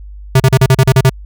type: tone bursts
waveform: square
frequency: 131.6 Hz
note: C3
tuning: 10 cents sharp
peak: -5 dBFS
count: 9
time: 0.35-1.096 s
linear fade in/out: 5 ms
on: 50 ms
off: 37 ms
effects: added 50 Hz sine -28 dBFS peak until 1.25 s